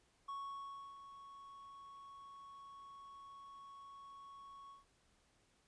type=tone with ADSR envelope; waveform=triangle; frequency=1108.7 Hz; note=C#6; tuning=in tune; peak=-40 dBFS; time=0.28-4.85 s; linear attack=10 ms; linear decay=670 ms; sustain=-11 dB; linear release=150 ms; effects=pink hiss -74 dBFS RMS until 5.67 s + resampled to 22050 Hz